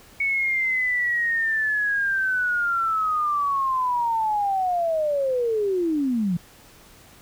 sine linear sweep, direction down, 2226 to 164.81 Hz, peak -20 dBFS, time 0.2-6.37 s, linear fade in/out 5 ms, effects pink hiss -50 dBFS RMS until 7.21 s

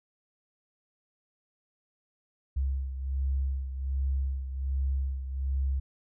sine beating tone pair, 67 / 68.3 Hz, C2 / C#2, +42 / -25 cents, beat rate 1.3 Hz, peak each -28 / -35 dBFS, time 2.56-5.8 s, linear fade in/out 10 ms, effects none

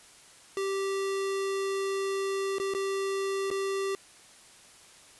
square tone with dropouts, 390.5 Hz, G4, 7 cents flat, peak -29 dBFS, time 0.57-3.95 s, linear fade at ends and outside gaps 1 ms, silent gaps 2.584-2.599 / 2.738-2.748 / 3.503-3.512 s, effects white hiss -54 dBFS RMS until 5.19 s + resampled to 24000 Hz

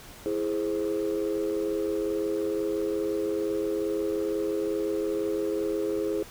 sine chord, E augmented, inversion none, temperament equal, 329.6 / 415.3 / 523.3 Hz, E4 / G#4 / B#4, 0 / 0 / 0 cents, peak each -29 / -27 / -32 dBFS, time 0.26-6.23 s, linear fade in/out 0 ms, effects tanh soft clip ceiling -20 dBFS + pink hiss -47 dBFS RMS until 6.3 s

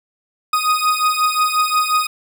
40% pulse beating tone pair, 1244 / 1249.6 Hz, D#6 / D#6, -1 / +7 cents, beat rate 5.6 Hz, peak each -17 dBFS, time 0.53-2.07 s, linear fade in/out 5 ms, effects none

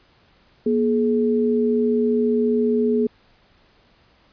sine tone pair together, 238.7 / 424 Hz, A#3 / G#4, +41 / +36 cents, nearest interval minor seventh, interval 995 cents, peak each -19 dBFS, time 0.66-3.07 s, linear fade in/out 5 ms, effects pink hiss -57 dBFS RMS until 4.32 s + resampled to 11025 Hz

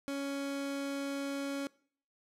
30% pulse tone, 278.4 Hz, C#4, 8 cents sharp, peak -32 dBFS, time 0.08-1.67 s, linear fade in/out 0 ms, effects noise-tail reverb RT60 0.5 s tail -22 dB re dry + low-pass 12000 Hz 12 dB/octave

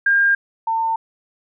sine tone pair in turn, 1607 / 901.9 Hz, G6 / A5, +43 / +43 cents, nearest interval minor seventh, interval 1000 cents, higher first, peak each -12 / -17 dBFS, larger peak first, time 0.06-0.35 / 0.67-0.96 s, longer neither, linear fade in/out 5 ms, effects none

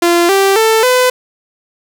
sawtooth tone with pitch steps, 344.3 / 391 / 443.9 / 504.1 Hz, F4 / G4 / A4 / B4, -25 / -4 / +15 / +35 cents, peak -4 dBFS, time 0.02-1.1 s, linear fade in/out 5 ms, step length 270 ms, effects none

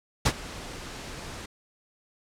pink noise with ADSR envelope, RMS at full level -20 dBFS, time 0.25-1.46 s, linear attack 11 ms, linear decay 58 ms, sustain -19 dB, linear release 7 ms, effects low-pass 8000 Hz 12 dB/octave

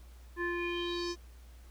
square tone with low-pass filter sweep, 347.9 Hz, F4, 7 cents flat, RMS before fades -35 dBFS, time 0.36-1.16 s, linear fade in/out 50 ms, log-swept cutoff 1500 to 5800 Hz, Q 5.5, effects added 60 Hz sine -50 dBFS peak until 1.7 s + pink hiss -63 dBFS RMS until 1.7 s

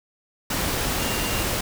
sine tone in noise, 2794 Hz, F7, in tune, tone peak -33 dBFS, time 0.99-1.43 s, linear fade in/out 5 ms, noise pink, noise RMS -25 dBFS, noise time 0.5-1.61 s, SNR -11 dB, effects none

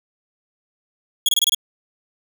sawtooth tone bursts, 3333 Hz, G#7, 5 cents sharp, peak -11 dBFS, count 6, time 1.26-1.547 s, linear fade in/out 2 ms, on 27 ms, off 25 ms, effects 8-bit

